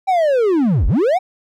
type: linear two-way sweep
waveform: triangle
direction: down then up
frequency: 784 to 34.65 to 784 Hz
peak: -10 dBFS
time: 0.07-1.19 s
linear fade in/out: 20 ms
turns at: 0.87 s
effects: none